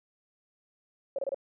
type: tone bursts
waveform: sine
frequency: 549 Hz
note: C#5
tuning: 17 cents flat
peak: -28 dBFS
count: 4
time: 1.16-1.345 s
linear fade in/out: 2 ms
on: 26 ms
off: 27 ms
effects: none